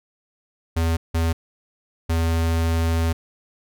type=tone bursts at uneven times; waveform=square; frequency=82.41 Hz; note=E2; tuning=in tune; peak=-19 dBFS; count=3; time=0.76-0.97 / 1.14-1.33 / 2.09-3.13 s; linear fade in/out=10 ms; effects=none